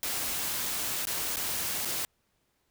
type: noise with dropouts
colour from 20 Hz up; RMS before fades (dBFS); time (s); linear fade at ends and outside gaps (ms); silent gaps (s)
white; -32; 0.03-2.05; 0; 1.053-1.071 / 1.359-1.369 / 1.849-1.855
effects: pink hiss -74 dBFS RMS until 2.7 s